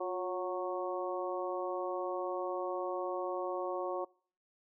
harmonic tone with a mistuned harmonic, 183.9 Hz, F#3, 10 cents flat, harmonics 2 / 3 / 4 / 5 / 6, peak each -38 / -38 / -41 / -45 / -42 dBFS, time 0-4.05 s, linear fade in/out 10 ms, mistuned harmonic 2, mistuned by -44 cents, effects noise-tail reverb RT60 0.5 s tail -25 dB re dry

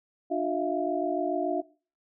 sine tone cluster, 299.2 / 358.5 / 647 / 694 Hz, D4 / F4 / E5 / F5, +32 / +45 / -32 / -11 cents, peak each -31 dBFS, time 0.3-1.62 s, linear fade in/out 20 ms, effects noise-tail reverb RT60 0.4 s tail -23 dB re dry

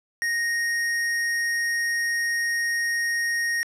triangle tone with hard clipping, 1864.7 Hz, A#6, in tune, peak -24 dBFS, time 0.22-3.63 s, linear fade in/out 0 ms, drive 18 dB, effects low-pass 12000 Hz 12 dB/octave

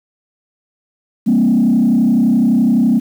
sine tone with frequency modulation, 233.1 Hz, A#3, in tune, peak -8 dBFS, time 1.26-3 s, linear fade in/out 20 ms, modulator 31.8 Hz, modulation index 1.2, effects tanh soft clip ceiling -5 dBFS + 7-bit

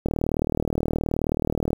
click train, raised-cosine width 2 ms, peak -10 dBFS, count 66, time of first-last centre 0.06-1.731 s, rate 38.9 Hz, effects 7-bit

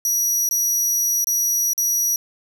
sawtooth tone with dropouts, 5800 Hz, F#8, 35 cents flat, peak -15 dBFS, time 0.05-2.16 s, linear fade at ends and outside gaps 2 ms, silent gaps 0.49-0.51 / 1.244-1.27 / 1.734-1.778 s, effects none

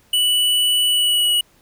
square tone with pitch glide, 2960 to 2926 Hz, F#7 to F#7, 0 to -20 cents, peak -15 dBFS, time 0.13-1.41 s, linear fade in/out 5 ms, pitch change -20 cents, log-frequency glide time 0.88-1.28 s, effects pink hiss -56 dBFS RMS until 1.61 s

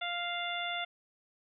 harmonic tone, 698 Hz, F5, 1 cent flat, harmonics 1 / 2 / 3 / 4 / 5, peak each -38 / -40 / -39 / -42 / -39 dBFS, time 0.01-0.85 s, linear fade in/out 10 ms, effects none

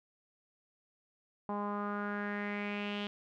sawtooth tone with low-pass filter sweep, 205.1 Hz, G#3, 21 cents flat, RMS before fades -37 dBFS, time 1.49-3.07 s, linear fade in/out 0 ms, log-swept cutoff 940 to 3200 Hz, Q 4.5, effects none

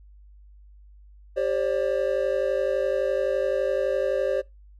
triangle chord, G suspended fourth, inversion none, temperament equal with one note detuned, 392 / 535.5 / 587.3 Hz, G4 / C5 / D5, 0 / +40 / 0 cents, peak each -27 / -22 / -25 dBFS, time 1.36-4.42 s, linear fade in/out 20 ms, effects noise-tail reverb RT60 0.2 s tail -23 dB re dry + added 50 Hz sine -47 dBFS peak until 4.79 s

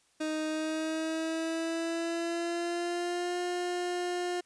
30% pulse tone with pitch glide, 311.1 to 355.3 Hz, D#4 to F4, 0 to +30 cents, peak -28 dBFS, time 0.2-4.41 s, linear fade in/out 10 ms, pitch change +230 cents, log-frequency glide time 0.48-3.38 s, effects white hiss -68 dBFS RMS until 4.45 s + resampled to 22050 Hz

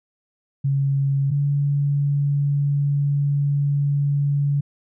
sine tone pair in turn, 138.3 / 142.6 Hz, C#3 / C#3, -4 / +49 cents, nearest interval minor second, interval 53 cents, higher second, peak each -17 dBFS, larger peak neither, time 0.64-1.31 / 1.31-4.61 s, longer second, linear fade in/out 10 ms, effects none

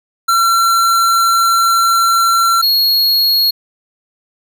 square tone pair in turn, 1358 / 4311 Hz, F6 / C#8, -49 / -49 cents, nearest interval octave + minor sixth, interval 2000 cents, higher second, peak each -10 dBFS, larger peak neither, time 0.28-2.62 / 2.62-3.51 s, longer first, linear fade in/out 10 ms, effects none

